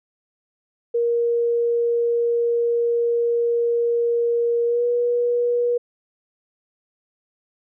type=tone with pitch glide; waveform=sine; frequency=470.9 to 481.4 Hz; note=A#4 to B4; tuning=+18 to -44 cents; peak=-17 dBFS; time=0.94-5.78 s; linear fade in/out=10 ms; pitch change=+38 cents; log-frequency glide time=4.66-4.84 s; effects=none